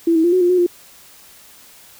sine tone with pitch steps, 334.2 / 322.4 / 346.8 / 368.2 / 352.1 / 363.6 / 351.1 Hz, E4 / E4 / F4 / F#4 / F4 / F#4 / F4, +24 / -38 / -12 / -8 / +14 / -30 / +9 cents, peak -11 dBFS, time 0.07-0.665 s, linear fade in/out 5 ms, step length 85 ms, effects white hiss -45 dBFS RMS until 1.99 s

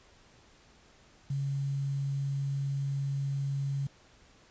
sine tone with quantisation, 138.59 Hz, C#3, in tune, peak -29 dBFS, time 1.3-3.87 s, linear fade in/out 5 ms, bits 9, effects pink hiss -60 dBFS RMS until 4.5 s + resampled to 16000 Hz

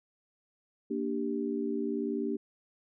sine chord, G minor, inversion first, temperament equal, 233.1 / 293.7 / 392 Hz, Bb3 / D4 / G4, 0 / 0 / 0 cents, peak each -34 dBFS, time 0.9-2.37 s, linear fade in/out 10 ms, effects none

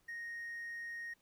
triangle tone, 1864.7 Hz, A#6, in tune, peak -39 dBFS, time 0.08-1.14 s, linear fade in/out 10 ms, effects tanh soft clip ceiling -36 dBFS + pink hiss -74 dBFS RMS until 1.21 s

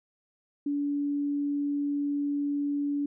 sine tone, 287 Hz, D4, 40 cents flat, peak -26 dBFS, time 0.66-3.06 s, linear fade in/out 5 ms, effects none

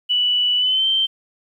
sine tone with pitch glide, 2960 to 3125 Hz, F#7 to G7, 0 to -6 cents, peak -15 dBFS, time 0.09-1.07 s, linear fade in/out 20 ms, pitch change +94 cents, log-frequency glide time 0.57-0.87 s, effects 9-bit

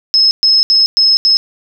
sine tone bursts at uneven times, 5180 Hz, E8, 31 cents flat, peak -6 dBFS, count 5, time 0.14-0.31 / 0.43-0.63 / 0.7-0.86 / 0.97-1.17 / 1.25-1.37 s, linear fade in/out 0 ms, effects none

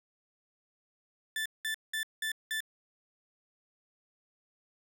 30% pulse tone bursts, 1760 Hz, A6, in tune, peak -29 dBFS, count 5, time 1.36-2.605 s, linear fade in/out 2 ms, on 97 ms, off 190 ms, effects none

